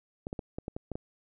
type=clicks; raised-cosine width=2 ms; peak=-22 dBFS; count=8; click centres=0.269 / 0.329 / 0.392 / 0.585 / 0.681 / 0.765 / 0.917 / 0.955 s; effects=none